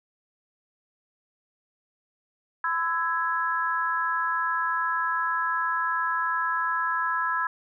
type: chord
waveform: sine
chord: E major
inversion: second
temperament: equal with one note detuned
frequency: 1012.6 / 1318.5 / 1661.2 Hz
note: B5 / E6 / G#6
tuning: +43 / 0 / 0 cents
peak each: -28 dBFS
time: 2.64-7.47 s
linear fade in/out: 2 ms
effects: none